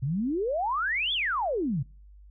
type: exponential two-way sweep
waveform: sine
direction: up then down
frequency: 123.47 to 3520 to 123.47 Hz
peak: -25 dBFS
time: 0.02-1.83 s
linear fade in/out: 10 ms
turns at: 1.13 s
effects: noise-tail reverb RT60 0.4 s tail -25 dB re dry + added 50 Hz sine -48 dBFS peak until 2.3 s